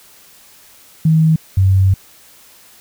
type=tone pair in turn; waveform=sine; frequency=159.3 / 95.46 Hz; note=D#3 / G2; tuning=+41 / -45 cents; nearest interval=major sixth; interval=886 cents; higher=first; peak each=-8 dBFS; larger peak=neither; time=1.05-1.36 / 1.57-1.94 s; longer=second; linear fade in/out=5 ms; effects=white hiss -45 dBFS RMS until 2.8 s